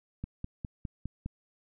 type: click train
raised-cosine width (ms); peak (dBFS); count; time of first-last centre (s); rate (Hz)
5; -23; 6; 0.24-1.26; 4.9
effects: none